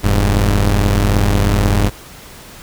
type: tone pair together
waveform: sawtooth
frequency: 42.67 / 101.6 Hz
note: F1 / G#2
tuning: -39 / -38 cents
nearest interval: octave + minor third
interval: 1501 cents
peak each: -10 dBFS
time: 0.03-1.9 s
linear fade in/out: 20 ms
effects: pink hiss -37 dBFS RMS until 2.62 s